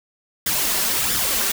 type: noise with flanger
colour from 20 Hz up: white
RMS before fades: -21 dBFS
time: 0.46-1.52 s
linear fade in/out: 5 ms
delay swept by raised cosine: 0.56 to 5.16 ms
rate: 1.5 Hz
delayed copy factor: +0.6
effects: none